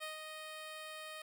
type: tone with ADSR envelope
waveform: 10% pulse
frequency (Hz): 622.3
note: D#5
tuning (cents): 0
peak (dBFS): -32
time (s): 0-1.22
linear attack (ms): 31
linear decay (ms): 140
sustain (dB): -5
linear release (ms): 4
effects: none